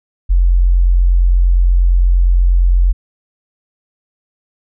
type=tone; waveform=sine; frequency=44.29 Hz; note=F1; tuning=25 cents sharp; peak=-7 dBFS; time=0.29-2.93 s; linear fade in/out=20 ms; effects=none